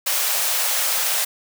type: high-pass noise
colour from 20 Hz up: white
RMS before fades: -21 dBFS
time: 0.06-1.25 s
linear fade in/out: 10 ms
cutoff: 500 Hz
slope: 48 dB/octave
effects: none